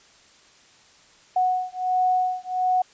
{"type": "beating tone pair", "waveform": "sine", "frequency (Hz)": [736, 737.4], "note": ["F#5", "F#5"], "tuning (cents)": [-9, -6], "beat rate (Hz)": 1.4, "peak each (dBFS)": -23, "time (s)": [1.36, 2.82], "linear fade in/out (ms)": 5, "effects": ["white hiss -54 dBFS RMS until 2.93 s", "resampled to 16000 Hz"]}